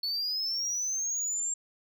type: linear sweep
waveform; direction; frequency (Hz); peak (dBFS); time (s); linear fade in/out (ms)
sine; up; 4393 to 7459; -26; 0.03-1.54; 5
effects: tanh soft clip ceiling -28 dBFS